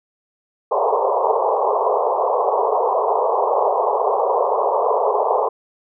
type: band-pass noise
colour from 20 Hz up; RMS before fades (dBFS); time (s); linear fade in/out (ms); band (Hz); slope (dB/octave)
pink; -18; 0.71-5.49; 10; 410 to 1100; 96
effects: none